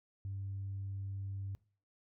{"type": "tone", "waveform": "sine", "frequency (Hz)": 98, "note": "G2", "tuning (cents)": 0, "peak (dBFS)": -37, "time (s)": [0.25, 1.55], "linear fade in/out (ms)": 0, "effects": ["noise-tail reverb RT60 0.4 s tail -21 dB re dry", "tanh soft clip ceiling -34 dBFS"]}